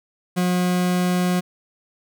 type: tone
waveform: 40% pulse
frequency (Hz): 180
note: F#3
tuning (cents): -47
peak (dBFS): -17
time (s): 0.36-1.41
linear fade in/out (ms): 20
effects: none